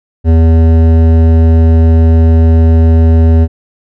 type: tone with hard clipping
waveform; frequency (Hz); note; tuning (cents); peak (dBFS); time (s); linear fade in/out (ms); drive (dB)
sine; 81.5; E2; -19; -5; 0.24-3.48; 50; 13
effects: none